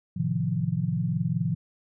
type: chord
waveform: sine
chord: F dominant seventh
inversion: first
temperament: equal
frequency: 110 / 130.81 / 155.56 / 174.61 Hz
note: A2 / C3 / Eb3 / F3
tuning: 0 / 0 / 0 / 0 cents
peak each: -32 / -30 / -29 / -28 dBFS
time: 0.16-1.55 s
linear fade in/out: 10 ms
effects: none